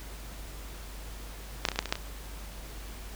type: clicks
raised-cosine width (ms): 0.2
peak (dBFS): -7 / -8 / -17 / -17 / -7 / -26 / -16 / -26 / -8 / -18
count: 10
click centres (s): 1.652 / 1.687 / 1.717 / 1.759 / 1.79 / 1.826 / 1.857 / 1.892 / 1.925 / 1.955
effects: added 50 Hz sine -41 dBFS peak until 3.15 s + pink hiss -47 dBFS RMS until 3.15 s